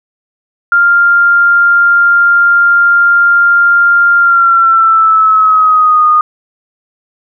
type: tone with pitch glide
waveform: sine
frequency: 1396.9 to 1230.2 Hz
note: F6 to D#6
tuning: 0 to -20 cents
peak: -4 dBFS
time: 0.72-6.21 s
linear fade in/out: 2 ms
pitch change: -220 cents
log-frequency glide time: 4.18-6.07 s
effects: none